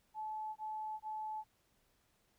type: tone bursts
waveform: sine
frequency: 864 Hz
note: A5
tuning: 32 cents flat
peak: -39 dBFS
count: 3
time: 0.14-1.442 s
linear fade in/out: 50 ms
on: 420 ms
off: 21 ms
effects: pink hiss -75 dBFS RMS until 2.38 s